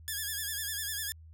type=tone with vibrato; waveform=5% pulse; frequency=1700 Hz; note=G#6; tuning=40 cents sharp; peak=-23 dBFS; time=0.08-1.12 s; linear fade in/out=0 ms; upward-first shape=sine; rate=10 Hz; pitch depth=81 cents each way; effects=added 80 Hz sine -49 dBFS peak until 1.33 s